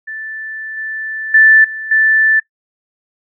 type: tone with level steps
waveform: sine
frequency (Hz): 1760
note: A6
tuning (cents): 0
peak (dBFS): -23 / -20 / -4 / -22 / -8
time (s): 0.07-2.4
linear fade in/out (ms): 10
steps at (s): 0.77 / 1.34 / 1.64 / 1.91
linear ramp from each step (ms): 5
effects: noise-tail reverb RT60 0.1 s tail -20 dB re dry